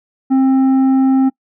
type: tone with tanh clipping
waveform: sine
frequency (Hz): 265.1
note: C4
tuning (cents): +23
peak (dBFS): -10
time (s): 0.3-1.3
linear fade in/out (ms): 20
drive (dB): 7
effects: noise-tail reverb RT60 0.1 s tail -24 dB re dry